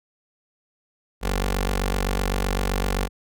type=tone with notch filter; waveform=15% pulse; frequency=47.81 Hz; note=G1; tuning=43 cents flat; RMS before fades=-24 dBFS; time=1.21-3.09 s; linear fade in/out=50 ms; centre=120 Hz; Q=0.58; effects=none